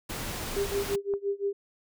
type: noise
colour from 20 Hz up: pink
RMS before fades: -35 dBFS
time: 0.09-0.96 s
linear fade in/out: 10 ms
type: clicks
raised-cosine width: 1 ms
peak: -27 dBFS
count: 4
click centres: 0.43 / 0.532 / 0.823 / 1.138 s
type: tone with tremolo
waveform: sine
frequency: 400 Hz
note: G4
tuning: 35 cents sharp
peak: -24 dBFS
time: 0.56-1.53 s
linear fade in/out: 5 ms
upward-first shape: sine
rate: 5.8 Hz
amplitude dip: 95%
effects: none